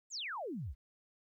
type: exponential sweep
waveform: sine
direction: down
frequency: 7902 to 51.6 Hz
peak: -38 dBFS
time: 0.1-0.75 s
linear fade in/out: 50 ms
effects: 13-bit